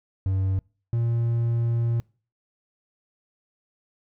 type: tone pair in turn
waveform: triangle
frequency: 95.5 / 116.96 Hz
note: G2 / A#2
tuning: -45 / +6 cents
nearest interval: major third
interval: 351 cents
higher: second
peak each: -19 dBFS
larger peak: neither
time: 0.26-0.59 / 0.93-2 s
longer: second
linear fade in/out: 0 ms
effects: noise-tail reverb RT60 0.4 s tail -26 dB re dry